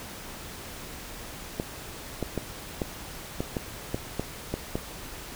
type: clicks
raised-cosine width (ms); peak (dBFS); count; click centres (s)
2; -14; 10; 1.599 / 2.227 / 2.377 / 2.818 / 3.405 / 3.568 / 3.945 / 4.196 / 4.54 / 4.755
effects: pink hiss -41 dBFS RMS until 5.35 s